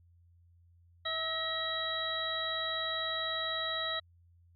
harmonic tone with a mistuned harmonic, 648 Hz, E5, 30 cents flat, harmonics 1 / 2 / 3 / 5 / 6, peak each -40 / -39 / -39 / -45 / -35 dBFS, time 1.05-4 s, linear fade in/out 10 ms, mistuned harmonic 3, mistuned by -37 cents, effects added 86 Hz sine -60 dBFS peak until 4.55 s

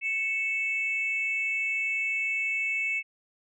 sine tone pair together, 2217 / 2630 Hz, C#7 / E7, 0 / -5 cents, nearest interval minor third, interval 295 cents, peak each -28 dBFS, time 0.01-3.03 s, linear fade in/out 50 ms, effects tanh soft clip ceiling -19 dBFS

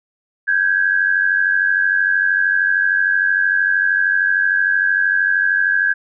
sine tone pair together, 1565.9 / 1659 Hz, G6 / G#6, -2 / -2 cents, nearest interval minor second, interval 100 cents, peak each -16 dBFS, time 0.47-5.94 s, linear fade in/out 20 ms, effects none

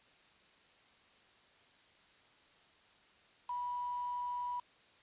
sine tone with quantisation, 978 Hz, B5, 17 cents flat, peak -36 dBFS, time 3.49-4.6 s, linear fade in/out 5 ms, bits 8, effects white hiss -65 dBFS RMS until 5.02 s + resampled to 8000 Hz

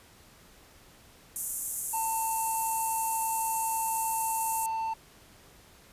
white band-pass noise, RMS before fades -35 dBFS, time 1.36-4.66 s, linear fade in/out 0 ms, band 6900 to 13000 Hz, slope 48 dB/octave
triangle tone, 894 Hz, A5, 27 cents sharp, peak -27 dBFS, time 1.93-4.94 s, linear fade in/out 10 ms
effects pink hiss -56 dBFS RMS until 5.92 s + resampled to 32000 Hz

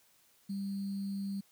sine tone with sample-and-hold, 197.4 Hz, G3, 12 cents sharp, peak -34 dBFS, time 0.49-1.41 s, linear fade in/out 10 ms, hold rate 4410 Hz, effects white hiss -67 dBFS RMS until 1.51 s

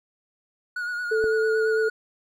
triangle tone with vibrato, 1450 Hz, F#6, 35 cents flat, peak -25 dBFS, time 0.76-1.9 s, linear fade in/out 5 ms, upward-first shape sine, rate 8.9 Hz, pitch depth 35 cents each way
sine tone, 440 Hz, A4, in tune, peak -20 dBFS, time 1.11-1.89 s, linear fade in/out 10 ms
clicks, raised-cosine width 2 ms, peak -23 dBFS, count 2, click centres 1.24 / 1.243 s
effects none

